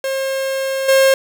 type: tone with level steps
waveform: 45% pulse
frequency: 536 Hz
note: C5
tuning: 42 cents sharp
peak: -18 / -9 dBFS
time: 0.04-1.14 s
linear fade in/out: 2 ms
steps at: 0.88 s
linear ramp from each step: 10 ms
effects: none